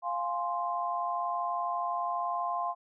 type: chord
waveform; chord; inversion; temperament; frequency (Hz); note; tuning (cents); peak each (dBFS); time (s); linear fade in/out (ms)
sine; F minor; none; equal; 698.5 / 830.6 / 1046.5; F5 / Ab5 / C6; 0 / 0 / 0; -33 / -38 / -32; 0.02-2.75; 50
effects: none